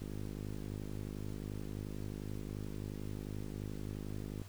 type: click train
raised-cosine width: 3 ms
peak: -30 dBFS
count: 227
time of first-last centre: 0.02-4.417 s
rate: 51.4 Hz
effects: added 99 Hz sine -50 dBFS peak until 4.48 s + pink hiss -58 dBFS RMS until 4.48 s